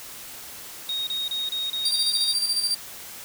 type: tone bursts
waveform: sine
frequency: 3741 Hz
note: A#7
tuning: 5 cents sharp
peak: -25 dBFS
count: 7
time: 0.89-2.33 s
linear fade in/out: 2 ms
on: 180 ms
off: 30 ms
type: tone with tremolo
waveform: 35% pulse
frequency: 4699 Hz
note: D8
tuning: in tune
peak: -19 dBFS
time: 1.85-2.75 s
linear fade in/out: 5 ms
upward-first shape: square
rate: 14 Hz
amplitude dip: 50%
effects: white hiss -40 dBFS RMS until 3.24 s